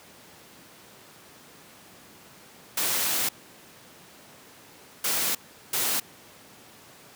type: noise bursts at uneven times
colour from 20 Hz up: white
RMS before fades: -26 dBFS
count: 3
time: 2.77-3.29 / 5.04-5.35 / 5.73-6 s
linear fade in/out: 5 ms
effects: pink hiss -50 dBFS RMS until 7.15 s + high-pass 150 Hz 12 dB/octave